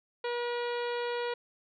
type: harmonic tone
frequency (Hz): 480.6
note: B4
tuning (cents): -47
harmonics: 1 / 2 / 3 / 4 / 5 / 6 / 7 / 8 / 9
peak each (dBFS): -32 / -38 / -42 / -44 / -46 / -48 / -49 / -50 / -51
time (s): 0.24-1.34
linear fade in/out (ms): 5
effects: none